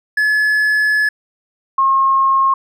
triangle / sine tone pair in turn, 1710 / 1077.2 Hz, A6 / C#6, -50 / -50 cents, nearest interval minor sixth, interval 800 cents, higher first, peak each -10 dBFS, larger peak neither, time 0.17-1.09 / 1.78-2.54 s, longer first, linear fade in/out 5 ms, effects none

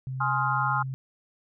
sine tone with pitch glide, 130.81 to 132.41 Hz, C3 to C3, 0 to +21 cents, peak -30 dBFS, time 0.07-0.94 s, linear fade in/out 0 ms, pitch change +21 cents, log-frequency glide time 0.55-0.8 s
sine chord, F minor seventh, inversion first, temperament just, 838.1 / 1047.7 / 1257.2 / 1396.9 Hz, Ab5 / C6 / Eb6 / F6, +16 / +2 / +18 / 0 cents, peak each -29 dBFS, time 0.2-0.83 s, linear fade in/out 10 ms
effects none

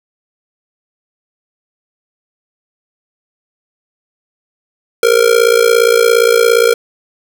square tone with amplitude modulation, 466.2 Hz, A#4, in tune, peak -4 dBFS, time 5.03-6.74 s, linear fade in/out 2 ms, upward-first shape sine, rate 57.3 Hz, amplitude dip 85%, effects none

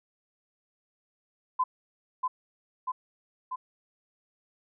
sine tone with echo, 1018 Hz, C6, 48 cents flat, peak -22 dBFS, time 1.59-1.64 s, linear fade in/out 10 ms, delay 640 ms, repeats 3, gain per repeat -3 dB, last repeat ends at 3.56 s, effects none

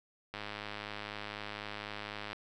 click train, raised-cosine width 0.3 ms, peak -24 dBFS, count 208, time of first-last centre 0.34-2.33 s, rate 104 Hz, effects none

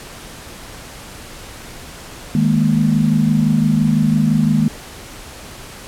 sine chord, D# suspended fourth, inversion none, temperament just, 155.56 / 207.4 / 233.3 Hz, D#3 / G#3 / A#3, 0 / -2 / +2 cents, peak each -16 dBFS, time 2.35-4.68 s, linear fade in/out 2 ms, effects pink hiss -35 dBFS RMS until 5.87 s + low-pass 12000 Hz 12 dB/octave

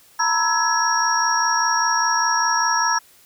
sine tone cluster, 918 / 983 / 1319 / 1679 / 5610 Hz, A#5 / B5 / E6 / G#6 / F8, -27 / -8 / +1 / +18 / +7 cents, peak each -23 dBFS, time 0.19-2.99 s, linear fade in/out 10 ms, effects white hiss -52 dBFS RMS until 3.25 s

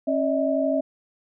sine tone cluster, 272.2 / 588 / 640 Hz, C#4 / D5 / D#5, -31 / +2 / +49 cents, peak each -24 / -27 / -23 dBFS, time 0.07-0.81 s, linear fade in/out 10 ms, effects none

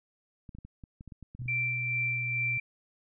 clicks, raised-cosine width 5 ms, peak -33 dBFS, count 12, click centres 0.492 / 0.55 / 0.586 / 0.65 / 0.838 / 1.009 / 1.077 / 1.122 / 1.227 / 1.35 / 1.418 / 1.458 s
sine tone with pitch glide, 123.47 to 121.7 Hz, B2 to B2, 0 to -25 cents, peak -35 dBFS, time 1.39-2.58 s, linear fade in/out 5 ms, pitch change -25 cents, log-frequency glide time 1.64-2.24 s
sine tone with tremolo, 2349 Hz, D7, in tune, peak -27 dBFS, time 1.48-2.6 s, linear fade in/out 5 ms, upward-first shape sine, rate 2.3 Hz, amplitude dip 35%
effects none

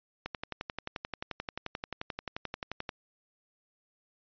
click train, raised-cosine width 0.3 ms, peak -19 dBFS, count 31, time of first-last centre 0.26-2.892 s, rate 11.4 Hz, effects resampled to 11025 Hz

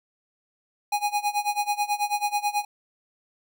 square tone with tremolo, 826 Hz, G#5, 10 cents flat, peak -21 dBFS, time 0.92-2.65 s, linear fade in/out 5 ms, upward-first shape sine, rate 9.2 Hz, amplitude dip 90%, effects none

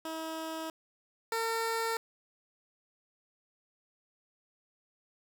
15% pulse tone pair in turn, 321.1 / 454.1 Hz, E4 / A#4, -45 / -45 cents, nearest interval tritone, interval 600 cents, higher second, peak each -30 / -24 dBFS, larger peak second, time 0.05-0.7 / 1.32-1.97 s, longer neither, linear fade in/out 2 ms, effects none

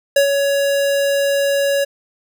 square tone with ADSR envelope, 560 Hz, C#5, 18 cents sharp, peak -9 dBFS, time 0.16-1.85 s, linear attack 5 ms, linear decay 100 ms, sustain -6 dB, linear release 16 ms, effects none

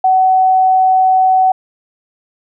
sine tone, 752 Hz, F#5, 28 cents sharp, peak -7 dBFS, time 0.04-1.52 s, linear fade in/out 5 ms, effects none

